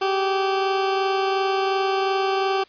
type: tone pair together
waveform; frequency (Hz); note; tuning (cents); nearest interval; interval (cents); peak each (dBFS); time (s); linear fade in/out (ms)
20% pulse; 386.4 / 409.2; G4 / G#4; -25 / -26; minor second; 99; -15 / -27; 0.01-2.64; 10
effects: white hiss -53 dBFS RMS until 2.68 s + resampled to 11025 Hz